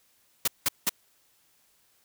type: noise bursts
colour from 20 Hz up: white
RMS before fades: -24 dBFS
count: 3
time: 0.45-0.894 s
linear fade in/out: 5 ms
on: 28 ms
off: 180 ms
effects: white hiss -66 dBFS RMS until 2.04 s